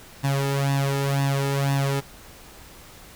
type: tone with flanger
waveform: sawtooth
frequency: 138.59 Hz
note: C#3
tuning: in tune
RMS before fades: -23 dBFS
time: 0.23-2.01 s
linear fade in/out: 20 ms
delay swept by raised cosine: 1.1 to 2.3 ms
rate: 2 Hz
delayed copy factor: +0.75
effects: pink hiss -46 dBFS RMS until 3.15 s